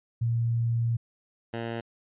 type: tone pair in turn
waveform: sine / 10% pulse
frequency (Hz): 116.54 / 115.6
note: A#2 / A#2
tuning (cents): 0 / -14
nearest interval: unison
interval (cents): 14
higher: first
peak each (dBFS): -23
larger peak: neither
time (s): 0.21-0.97 / 1.53-1.81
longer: first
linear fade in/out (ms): 10
effects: resampled to 8000 Hz

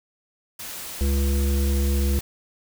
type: noise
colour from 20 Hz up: white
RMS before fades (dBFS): -35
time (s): 0.59-2.21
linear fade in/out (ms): 5
type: harmonic tone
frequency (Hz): 69.3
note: C#2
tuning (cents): 0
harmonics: 1 / 3 / 5 / 7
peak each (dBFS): -19 / -29 / -33 / -36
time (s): 1.01-2.19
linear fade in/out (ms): 0
effects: none

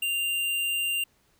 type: tone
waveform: square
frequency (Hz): 2786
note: F7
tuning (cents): -5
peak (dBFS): -26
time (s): 0.02-1.04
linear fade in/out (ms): 5
effects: pink hiss -66 dBFS RMS until 1.39 s

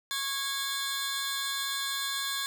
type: tone cluster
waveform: sawtooth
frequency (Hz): 1101 / 1647 / 3540 / 4121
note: C#6 / G#6 / A7 / C8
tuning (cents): -12 / -15 / +10 / -27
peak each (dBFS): -34 / -32 / -32 / -34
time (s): 0.11-2.46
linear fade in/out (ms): 0
effects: none

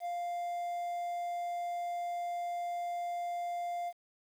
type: tone with quantisation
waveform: triangle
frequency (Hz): 698.5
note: F5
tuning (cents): 0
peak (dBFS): -32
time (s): 0-3.93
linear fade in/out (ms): 50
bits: 10
effects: none

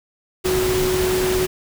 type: tone in noise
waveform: sine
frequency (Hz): 370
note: F#4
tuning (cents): 0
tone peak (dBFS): -18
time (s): 0.44-1.47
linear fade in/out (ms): 20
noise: pink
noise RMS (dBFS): -24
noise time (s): 0.44-1.47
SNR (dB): +3
effects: none

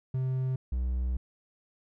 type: tone pair in turn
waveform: triangle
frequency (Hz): 130 / 62.5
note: C3 / B1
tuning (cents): -11 / +21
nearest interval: octave + minor second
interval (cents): 1268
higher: first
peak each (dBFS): -25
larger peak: neither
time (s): 0.14-0.56 / 0.72-1.17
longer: second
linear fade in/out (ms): 5
effects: none

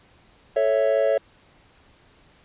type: chord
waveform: triangle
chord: A major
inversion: none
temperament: equal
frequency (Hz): 440 / 554.4 / 659.3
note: A4 / C#5 / E5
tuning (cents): 0 / 0 / 0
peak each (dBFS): -23 / -18 / -21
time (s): 0.56-1.18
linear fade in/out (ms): 5
effects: pink hiss -56 dBFS RMS until 2.44 s + resampled to 8000 Hz

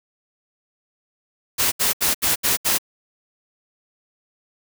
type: noise bursts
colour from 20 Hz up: white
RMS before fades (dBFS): -19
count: 6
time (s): 1.58-2.785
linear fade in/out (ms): 20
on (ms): 140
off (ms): 73
effects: none

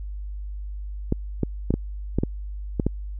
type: clicks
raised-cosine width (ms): 3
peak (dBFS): -8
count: 8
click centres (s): 1.124 / 1.433 / 1.706 / 1.74 / 2.186 / 2.235 / 2.798 / 2.866
effects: added 50 Hz sine -30 dBFS peak until 3.19 s

